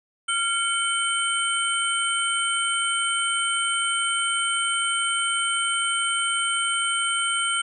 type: tone cluster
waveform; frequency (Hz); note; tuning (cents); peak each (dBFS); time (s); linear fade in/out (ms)
sine; 1391 / 2226 / 3074 / 8580; F6 / C#7 / G7 / C9; -7 / +7 / -35 / +42; -25 / -33 / -26 / -28; 0.28-7.62; 10
effects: none